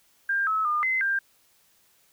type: tone with pitch steps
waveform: sine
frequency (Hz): 1597 / 1294 / 1212 / 2054 / 1590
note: G6 / E6 / D#6 / C7 / G6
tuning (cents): +32 / -32 / -46 / -33 / +24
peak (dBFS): -22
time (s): 0.29-1.19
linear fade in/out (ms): 5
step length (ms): 180
effects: white hiss -63 dBFS RMS until 2.12 s